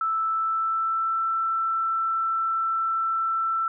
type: tone with pitch glide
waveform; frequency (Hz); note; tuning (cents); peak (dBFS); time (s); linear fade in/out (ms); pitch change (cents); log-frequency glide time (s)
sine; 1318.5 to 1333.8; E6 to E6; 0 to +20; -22; 0.01-3.68; 2; +20; 0.29-1.22
effects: none